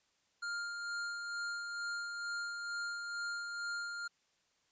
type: tone with tremolo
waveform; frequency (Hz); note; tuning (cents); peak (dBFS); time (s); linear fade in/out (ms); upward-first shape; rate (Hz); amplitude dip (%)
square; 1403; F6; +8; -37; 0.42-4.08; 10; sine; 2.2; 35
effects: white hiss -75 dBFS RMS until 4.71 s + resampled to 16000 Hz